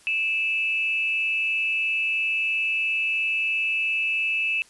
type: tone with amplitude modulation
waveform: sine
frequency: 2629 Hz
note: E7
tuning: 5 cents flat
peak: -19 dBFS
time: 0.07-4.62 s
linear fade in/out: 0 ms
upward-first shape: sine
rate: 243 Hz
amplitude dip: 55%
effects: white hiss -54 dBFS RMS until 4.69 s + resampled to 24000 Hz